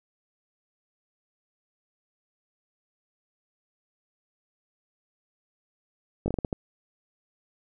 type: slowing click train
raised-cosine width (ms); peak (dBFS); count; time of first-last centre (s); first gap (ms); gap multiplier
2; -14; 7; 6.26-6.528; 20; 1.32
effects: none